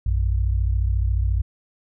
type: tone pair together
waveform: sine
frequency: 58.27 / 92.5 Hz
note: A#1 / F#2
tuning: 0 / 0 cents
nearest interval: minor sixth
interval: 800 cents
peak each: -19 / -23 dBFS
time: 0.06-1.42 s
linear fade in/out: 5 ms
effects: none